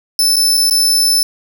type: tone with dropouts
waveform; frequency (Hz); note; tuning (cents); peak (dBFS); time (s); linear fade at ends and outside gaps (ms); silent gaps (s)
sawtooth; 5274; E8; 0; -7; 0.19-1.23; 1; 0.359-0.366 / 0.571-0.575 / 0.698-0.709
effects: none